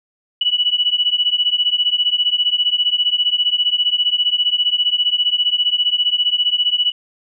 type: beating tone pair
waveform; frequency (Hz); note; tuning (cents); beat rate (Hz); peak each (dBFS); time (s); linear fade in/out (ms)
sine; 2940 / 2955; F#7 / F#7; -12 / -3; 15; -17; 0.41-6.92; 5
effects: none